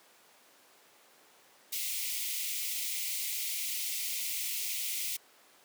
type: high-pass noise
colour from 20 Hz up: white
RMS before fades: -35 dBFS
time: 1.72-5.17 s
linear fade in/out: 10 ms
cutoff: 2000 Hz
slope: 96 dB/octave
effects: pink hiss -60 dBFS RMS until 5.64 s + high-pass 400 Hz 12 dB/octave